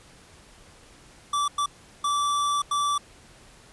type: tone bursts at uneven times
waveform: square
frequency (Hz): 1161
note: D6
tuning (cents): -20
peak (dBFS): -23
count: 4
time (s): 1.33-1.48 / 1.58-1.66 / 2.04-2.62 / 2.71-2.98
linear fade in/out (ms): 5
effects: pink hiss -52 dBFS RMS until 3.72 s + resampled to 24000 Hz